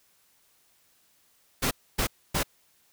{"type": "noise bursts", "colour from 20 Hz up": "pink", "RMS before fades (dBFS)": -26, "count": 3, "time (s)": [1.62, 2.433], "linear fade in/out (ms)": 10, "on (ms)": 91, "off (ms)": 270, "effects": ["white hiss -65 dBFS RMS until 2.92 s"]}